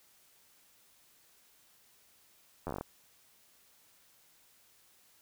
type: slowing click train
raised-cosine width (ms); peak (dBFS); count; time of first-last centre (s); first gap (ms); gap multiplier
1; -23; 9; 2.67-2.81; 11; 1.13
effects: white hiss -65 dBFS RMS until 5.21 s